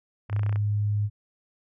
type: tone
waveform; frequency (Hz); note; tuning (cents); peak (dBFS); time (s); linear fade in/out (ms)
sine; 103.83; G#2; 0; -22; 0.29-1.1; 50
type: clicks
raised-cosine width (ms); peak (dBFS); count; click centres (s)
0.5; -23; 9; 0.298 / 0.329 / 0.364 / 0.394 / 0.433 / 0.464 / 0.494 / 0.527 / 0.559
effects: none